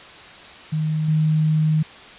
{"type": "tone with level steps", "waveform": "sine", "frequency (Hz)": 155.56, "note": "D#3", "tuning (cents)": 0, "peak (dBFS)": [-19, -15], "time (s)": [0.72, 1.83], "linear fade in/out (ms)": 10, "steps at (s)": 1.08, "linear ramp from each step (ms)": 5, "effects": ["white hiss -41 dBFS RMS until 2.18 s", "resampled to 8000 Hz"]}